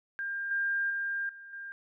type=tone with level steps; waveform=sine; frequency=1600 Hz; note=G6; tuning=35 cents sharp; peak=-32 / -27 / -30 / -45 / -39 dBFS; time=0.19-1.72 s; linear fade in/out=0 ms; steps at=0.51 / 0.9 / 1.29 / 1.53 s; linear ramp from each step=2 ms; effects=none